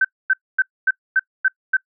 sine tone bursts, 1540 Hz, G6, 31 cents flat, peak -12 dBFS, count 7, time 0.01-1.769 s, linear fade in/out 5 ms, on 37 ms, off 250 ms, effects noise-tail reverb RT60 0.1 s tail -24 dB re dry

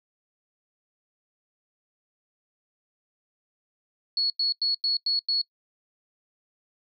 sine tone bursts, 4369 Hz, C#8, 26 cents flat, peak -22 dBFS, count 6, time 4.17-5.415 s, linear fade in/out 2 ms, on 130 ms, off 93 ms, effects noise-tail reverb RT60 0.1 s tail -25 dB re dry

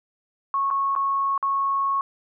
sine tone with dropouts, 1100 Hz, C#6, 14 cents flat, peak -20 dBFS, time 0.54-2.01 s, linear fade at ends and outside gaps 1 ms, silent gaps 0.703-0.71 / 0.952-0.962 / 1.378-1.427 s, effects none

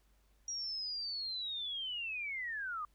sine linear sweep, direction down, 5720 to 1174.7 Hz, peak -37 dBFS, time 0.48-2.85 s, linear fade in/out 2 ms, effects added 50 Hz sine -67 dBFS peak until 2.94 s + pink hiss -75 dBFS RMS until 2.94 s

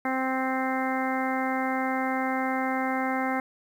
harmonic tone, 261.6 Hz, C4, in tune, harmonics 1 / 2 / 3 / 4 / 5 / 6 / 7 / 8, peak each -29 / -34 / -30 / -36 / -36 / -37 / -38 / -35 dBFS, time 0.05-3.4 s, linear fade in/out 2 ms, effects 9-bit

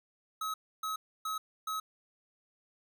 square tone bursts, 1281 Hz, E6, 50 cents flat, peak -34 dBFS, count 4, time 0.41-1.8 s, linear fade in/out 5 ms, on 130 ms, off 290 ms, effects none

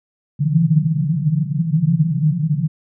white band-pass noise, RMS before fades -17 dBFS, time 0.39-2.68 s, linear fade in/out 10 ms, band 140 to 170 Hz, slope 96 dB/octave, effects none

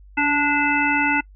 harmonic tone with a mistuned harmonic, 292.1 Hz, D4, 9 cents flat, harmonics 1 / 3 / 5 / 7 / 9, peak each -23 / -23 / -23 / -23 / -23 dBFS, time 0.17-1.21 s, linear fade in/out 10 ms, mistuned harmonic 1, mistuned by -29 cents, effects noise-tail reverb RT60 0.1 s tail -25 dB re dry + added 49 Hz sine -43 dBFS peak until 1.35 s

